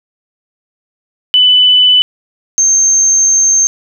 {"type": "tone pair in turn", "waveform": "sine", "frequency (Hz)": [2995, 6346], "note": ["F#7", "G8"], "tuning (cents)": [20, 20], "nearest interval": "octave + minor second", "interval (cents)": 1300, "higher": "second", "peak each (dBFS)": [-4, -6], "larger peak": "first", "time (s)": [[1.34, 2.02], [2.58, 3.67]], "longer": "second", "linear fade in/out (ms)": 0, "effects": []}